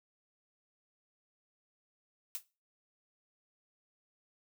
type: noise with exponential decay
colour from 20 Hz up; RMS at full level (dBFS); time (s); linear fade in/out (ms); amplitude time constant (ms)
blue; -34; 2.35-2.44; 0; 18
effects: noise-tail reverb RT60 0.3 s tail -19 dB re dry